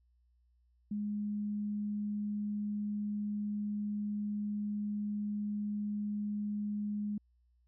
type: tone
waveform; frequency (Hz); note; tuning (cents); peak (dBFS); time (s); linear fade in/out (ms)
sine; 207.7; G#3; 0; -33; 0.91-7.18; 5
effects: added 60 Hz sine -67 dBFS peak until 7.67 s